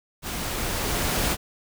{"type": "noise with level ramp", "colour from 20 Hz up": "pink", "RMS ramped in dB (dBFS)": [-31, -23], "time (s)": [0.22, 1.37], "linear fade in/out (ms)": 50, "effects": []}